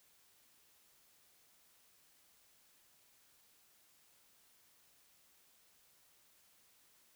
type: silence
effects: white hiss -69 dBFS RMS until 7.15 s

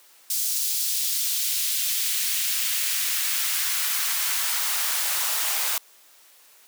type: noise with high-pass filter sweep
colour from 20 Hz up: white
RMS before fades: -25 dBFS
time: 0.3-5.78 s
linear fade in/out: 2 ms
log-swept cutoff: 5200 to 690 Hz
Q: 1
effects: white hiss -54 dBFS RMS until 6.67 s + high-pass 400 Hz 12 dB/octave

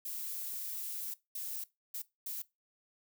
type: noise bursts at uneven times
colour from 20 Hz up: violet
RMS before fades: -40 dBFS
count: 4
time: 0.05-1.14 / 1.35-1.64 / 1.94-2.02 / 2.26-2.42 s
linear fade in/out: 5 ms
effects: noise-tail reverb RT60 0.2 s tail -19 dB re dry

